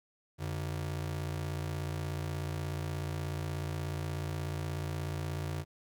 45% pulse ring-modulated tone, 116.54 Hz, A#2, in tune, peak -31 dBFS, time 0.38-5.65 s, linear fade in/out 50 ms, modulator 28.3 Hz, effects 12-bit

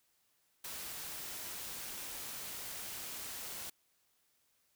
white noise, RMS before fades -44 dBFS, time 0.64-3.7 s, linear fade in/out 5 ms, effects white hiss -75 dBFS RMS until 4.75 s

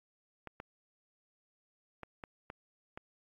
clicks, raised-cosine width 0.5 ms, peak -28 dBFS, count 6, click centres 0.473 / 0.601 / 2.033 / 2.238 / 2.501 / 2.975 s, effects AAC 32 kbps

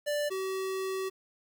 square tone pair in turn, 588 / 380.9 Hz, D5 / G4, +2 / -50 cents, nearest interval minor sixth, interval 752 cents, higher first, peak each -29 / -32 dBFS, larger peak first, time 0.06-0.3 / 0.3-1.1 s, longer second, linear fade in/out 20 ms, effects 10-bit

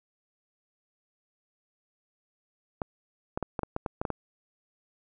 clicks, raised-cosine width 1 ms, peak -16 dBFS, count 10, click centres 2.818 / 3.375 / 3.427 / 3.592 / 3.633 / 3.764 / 3.862 / 4.015 / 4.052 / 4.103 s, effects none

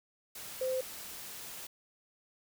sine tone in noise, 517 Hz, C5, 21 cents flat, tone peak -30 dBFS, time 0.61-0.81 s, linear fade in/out 5 ms, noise white, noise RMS -45 dBFS, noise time 0.35-1.67 s, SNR +12 dB, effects none

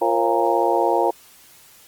harmonic tone with a mistuned harmonic, 116.2 Hz, A#2, 5 cents flat, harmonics 3 / 4 / 5 / 6 / 7 / 8, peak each -23 / -23 / -23 / -23 / -23 / -23 dBFS, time 0.01-1.11 s, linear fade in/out 10 ms, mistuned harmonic 5, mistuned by -120 cents, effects white hiss -49 dBFS RMS until 1.87 s + Opus 24 kbps

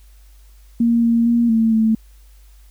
sine tone with pitch steps, 233.6 / 232.1 / 235.5 / 224.8 / 221.2 Hz, A#3 / A#3 / A#3 / A3 / A3, +4 / -7 / +18 / +37 / +9 cents, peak -12 dBFS, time 0.8-1.95 s, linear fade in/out 5 ms, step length 230 ms, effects added 50 Hz sine -43 dBFS peak until 2.7 s + white hiss -57 dBFS RMS until 2.7 s

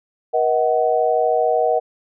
sine tone cluster, 478.5 / 634 / 747 Hz, A#4 / D#5 / F#5, +45 / +32 / +16 cents, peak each -19 dBFS, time 0.33-1.8 s, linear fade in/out 20 ms, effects none

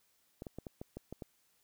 clicks, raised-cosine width 2 ms, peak -29 dBFS, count 8, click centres 0.421 / 0.468 / 0.586 / 0.668 / 0.815 / 0.97 / 1.126 / 1.222 s, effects white hiss -73 dBFS RMS until 1.63 s

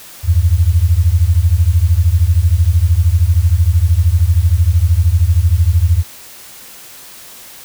sine beating tone pair, 79 / 92 Hz, D#2 / F#2, +27 / -9 cents, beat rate 13 Hz, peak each -11 dBFS, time 0.23-6.04 s, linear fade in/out 50 ms, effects white hiss -36 dBFS RMS until 7.64 s

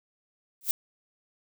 violet noise with exponential growth, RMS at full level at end -20 dBFS, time 0.61-0.71 s, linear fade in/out 1 ms, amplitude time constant 20 ms, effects none

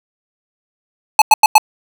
square tone bursts, 861 Hz, A5, 38 cents flat, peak -3 dBFS, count 4, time 1.19-1.581 s, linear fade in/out 2 ms, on 28 ms, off 93 ms, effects none

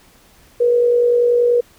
sine tone with amplitude modulation, 481.4 Hz, B4, 44 cents flat, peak -9 dBFS, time 0.6-1.61 s, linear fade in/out 10 ms, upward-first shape sine, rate 50.3 Hz, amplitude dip 40%, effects pink hiss -50 dBFS RMS until 1.78 s

